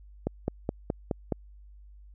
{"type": "click train", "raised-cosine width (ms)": 2, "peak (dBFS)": -14, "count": 6, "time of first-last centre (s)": [0.27, 1.323], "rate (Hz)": 4.75, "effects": ["added 50 Hz sine -48 dBFS peak until 2.14 s"]}